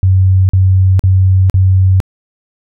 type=tone bursts; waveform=sine; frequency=94.2 Hz; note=F#2; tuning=32 cents sharp; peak=-5 dBFS; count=4; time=0.03-2.002 s; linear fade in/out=0 ms; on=460 ms; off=44 ms; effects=none